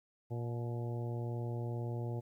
harmonic tone with a mistuned harmonic, 118.5 Hz, A#2, 29 cents sharp, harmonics 1 / 2 / 3 / 4 / 5 / 6 / 7, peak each -36 / -48 / -45 / -48 / -51 / -53 / -53 dBFS, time 0.3-2.21 s, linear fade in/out 20 ms, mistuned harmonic 7, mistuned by +46 cents, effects 12-bit

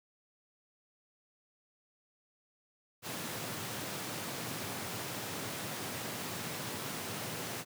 pink high-pass noise, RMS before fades -40 dBFS, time 3.02-7.65 s, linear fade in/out 50 ms, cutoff 100 Hz, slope 48 dB/octave, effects none

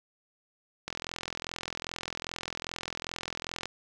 click train, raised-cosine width 0.2 ms, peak -17 dBFS, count 119, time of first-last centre 0.88-3.656 s, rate 42.5 Hz, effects none

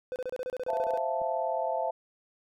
triangle tone bursts, 506 Hz, B4, 42 cents sharp, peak -29 dBFS, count 13, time 0.12-0.975 s, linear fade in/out 0 ms, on 39 ms, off 29 ms
sine chord, F major seventh, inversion second, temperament equal, 523.3 / 659.3 / 698.5 / 880 Hz, C5 / E5 / F5 / A5, 0 / 0 / 0 / 0 cents, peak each -34 / -31 / -35 / -33 dBFS, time 0.68-1.91 s, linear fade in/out 10 ms
clicks, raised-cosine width 2 ms, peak -42 / -36 dBFS, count 2, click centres 1.212 / 1.218 s
effects none

